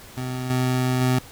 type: tone with level steps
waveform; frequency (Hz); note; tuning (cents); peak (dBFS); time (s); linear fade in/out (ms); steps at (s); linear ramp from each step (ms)
25% pulse; 127.5; C3; -44; -23 / -16 / -14; 0.17-1.19; 5; 0.5 / 1.01; 2
effects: pink hiss -44 dBFS RMS until 1.31 s